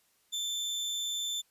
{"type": "tone with amplitude modulation", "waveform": "30% pulse", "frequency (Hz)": 3538, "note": "A7", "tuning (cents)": 9, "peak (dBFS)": -28, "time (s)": [0.32, 1.42], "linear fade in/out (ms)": 20, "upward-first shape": "sine", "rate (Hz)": 211, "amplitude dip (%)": 30, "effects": ["white hiss -70 dBFS RMS until 1.5 s", "resampled to 32000 Hz"]}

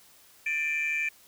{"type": "tone cluster", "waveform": "sine", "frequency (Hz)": [1780, 2360, 2512], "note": ["A6", "D7", "D#7"], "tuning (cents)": [20, 8, 16], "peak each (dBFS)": [-33, -26, -34], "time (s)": [0.46, 1.09], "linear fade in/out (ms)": 5, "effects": ["tanh soft clip ceiling -22 dBFS", "white hiss -57 dBFS RMS until 1.27 s"]}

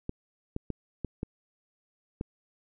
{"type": "clicks", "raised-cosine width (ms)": 3, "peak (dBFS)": -19, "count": 6, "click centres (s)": [0.094, 0.564, 0.703, 1.047, 1.231, 2.211], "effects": []}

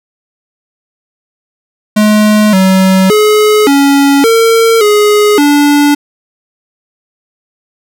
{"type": "tone with pitch steps", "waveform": "square", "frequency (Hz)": [212.1, 189.3, 424.6, 279.9, 455, 417.5, 290], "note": ["G#3", "F#3", "G#4", "C#4", "A#4", "G#4", "D4"], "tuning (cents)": [37, 40, 38, 17, -42, 9, -22], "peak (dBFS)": -5, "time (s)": [1.96, 5.95], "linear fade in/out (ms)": 10, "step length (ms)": 570, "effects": []}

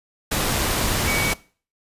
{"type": "tone in noise", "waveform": "sine", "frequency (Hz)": 2257, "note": "C#7", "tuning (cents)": 31, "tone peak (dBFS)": -24, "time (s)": [1.07, 1.33], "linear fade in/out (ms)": 10, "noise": "pink", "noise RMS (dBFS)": -22, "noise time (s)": [0.31, 1.34], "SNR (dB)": -5, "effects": ["noise-tail reverb RT60 0.4 s tail -21 dB re dry", "resampled to 32000 Hz"]}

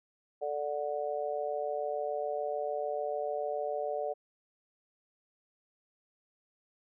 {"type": "harmonic tone", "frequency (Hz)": 146.83, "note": "D3", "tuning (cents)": 0, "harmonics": [3, 4, 5], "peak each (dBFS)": [-37, -34, -37], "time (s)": [0.41, 4.14], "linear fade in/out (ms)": 20, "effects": []}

